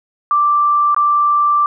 sine tone with dropouts, 1174.7 Hz, D6, in tune, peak -10 dBFS, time 0.31-1.66 s, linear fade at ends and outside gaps 1 ms, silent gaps 0.946-0.964 s, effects none

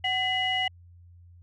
sine tone cluster, 749 / 2015 / 2905 Hz, F#5 / B6 / F#7, +21 / +34 / -32 cents, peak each -29 / -28 / -27 dBFS, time 0.04-0.68 s, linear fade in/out 5 ms, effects tanh soft clip ceiling -16 dBFS + added 87 Hz sine -49 dBFS peak until 1.42 s

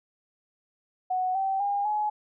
sine tone with pitch steps, 740 / 773.2 / 807.9 / 844.2 Hz, F#5 / G5 / G#5 / G#5, 0 / -24 / -48 / +28 cents, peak -24 dBFS, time 1.1-2.1 s, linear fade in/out 10 ms, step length 250 ms, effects none

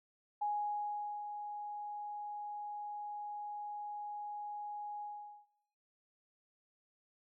sine tone with ADSR envelope, 830.6 Hz, G#5, in tune, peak -32 dBFS, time 0.41-5.47 s, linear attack 11 ms, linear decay 810 ms, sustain -8 dB, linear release 450 ms, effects noise-tail reverb RT60 0.9 s tail -22 dB re dry

